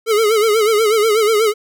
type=tone with vibrato; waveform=square; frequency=433.6 Hz; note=A4; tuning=25 cents flat; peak=-12 dBFS; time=0.06-1.54 s; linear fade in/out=50 ms; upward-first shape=sine; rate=8.2 Hz; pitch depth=92 cents each way; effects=none